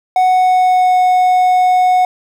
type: tone with pitch glide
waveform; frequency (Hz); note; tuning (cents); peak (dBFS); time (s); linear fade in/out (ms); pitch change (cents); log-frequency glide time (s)
triangle; 740 to 733.6; F#5 to F#5; 0 to -15; -6; 0.16-2.05; 2; -15; 0.28-0.99
effects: 7-bit